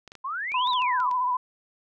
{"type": "clicks", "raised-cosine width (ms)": 0.2, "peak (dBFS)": -26, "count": 9, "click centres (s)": [0.077, 0.119, 0.153, 0.519, 0.673, 0.733, 0.82, 1.002, 1.113]}
{"type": "exponential two-way sweep", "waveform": "sine", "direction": "up then down", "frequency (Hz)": [1007, 3991, 1007], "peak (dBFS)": -28, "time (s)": [0.24, 1.11], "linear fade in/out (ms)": 10, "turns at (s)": 0.7}
{"type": "tone with vibrato", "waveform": "sine", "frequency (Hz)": 1000, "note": "B5", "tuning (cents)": 21, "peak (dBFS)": -22, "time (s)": [0.54, 1.37], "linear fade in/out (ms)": 5, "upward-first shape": "sine", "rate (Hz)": 15, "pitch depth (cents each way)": 39}
{"effects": []}